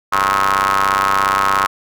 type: ring-modulated tone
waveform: sawtooth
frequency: 97.1 Hz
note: G2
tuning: 16 cents flat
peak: -6 dBFS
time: 0.12-1.67 s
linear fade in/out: 10 ms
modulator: 1180 Hz
effects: none